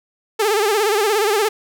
sawtooth tone with vibrato, 420 Hz, G#4, 19 cents sharp, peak -11 dBFS, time 0.39-1.49 s, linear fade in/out 10 ms, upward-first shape sine, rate 17 Hz, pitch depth 110 cents each way, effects none

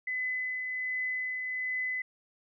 sine tone with tremolo, 2015 Hz, B6, 34 cents sharp, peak -29 dBFS, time 0.07-2.02 s, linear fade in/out 5 ms, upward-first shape triangle, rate 1.3 Hz, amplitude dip 35%, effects none

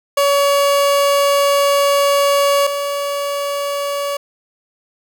30% pulse tone pair in turn, 565 / 567.6 Hz, C#5 / C#5, +33 / +41 cents, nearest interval unison, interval 8 cents, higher second, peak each -9 / -16 dBFS, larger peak first, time 0.17-2.67 / 2.67-4.17 s, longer first, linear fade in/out 5 ms, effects none

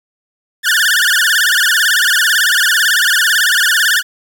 sawtooth tone with vibrato, 1611 Hz, G6, 47 cents sharp, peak -6 dBFS, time 0.63-4.03 s, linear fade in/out 50 ms, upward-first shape sine, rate 18 Hz, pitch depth 210 cents each way, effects 7-bit

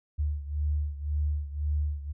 sine beating tone pair, 73.6 / 75.5 Hz, D2 / D2, +4 / +48 cents, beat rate 1.9 Hz, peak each -28 / -32 dBFS, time 0.18-2.13 s, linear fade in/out 20 ms, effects none

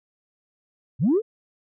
sine linear sweep, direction up, 100.9 to 473.1 Hz, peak -15 dBFS, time 0.99-1.22 s, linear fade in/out 50 ms, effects tanh soft clip ceiling -13 dBFS

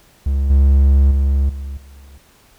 triangle tone with level steps, 68.8 Hz, C#2, 12 cents flat, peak -12 / -6 / -10 / -22 / -36 dBFS, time 0.26-2.18 s, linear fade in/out 5 ms, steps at 0.5 / 1.11 / 1.49 / 1.77 s, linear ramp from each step 5 ms, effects pink hiss -51 dBFS RMS until 2.58 s

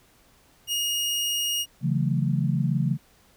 sawtooth tone, 2863 Hz, F7, 42 cents sharp, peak -21 dBFS, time 0.67-1.66 s, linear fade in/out 50 ms
sine chord, F# minor seventh, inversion second, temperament equal with one note detuned, 138.59 / 164.81 / 183.72 / 220 Hz, C#3 / E3 / F#3 / A3, 0 / 0 / -12 / 0 cents, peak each -24 / -26 / -30 / -30 dBFS, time 1.81-2.98 s, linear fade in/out 50 ms
effects pink hiss -59 dBFS RMS until 3.36 s

